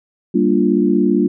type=chord; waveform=sine; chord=G minor seventh; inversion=none; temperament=equal; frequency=196 / 233.1 / 293.7 / 349.2 Hz; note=G3 / Bb3 / D4 / F4; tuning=0 / 0 / 0 / 0 cents; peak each=-17 dBFS; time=0.34-1.28 s; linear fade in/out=10 ms; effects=none